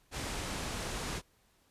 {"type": "low-pass noise", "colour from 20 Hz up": "pink", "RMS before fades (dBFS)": -38, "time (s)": [0.11, 1.22], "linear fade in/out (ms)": 50, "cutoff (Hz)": 9800, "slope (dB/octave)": 24, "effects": ["pink hiss -69 dBFS RMS until 1.7 s", "resampled to 32000 Hz"]}